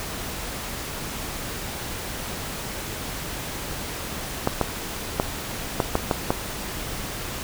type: clicks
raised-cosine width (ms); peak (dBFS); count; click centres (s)
1; -5; 7; 4.474 / 4.613 / 5.199 / 5.802 / 5.954 / 6.112 / 6.305
effects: pink hiss -32 dBFS RMS until 7.43 s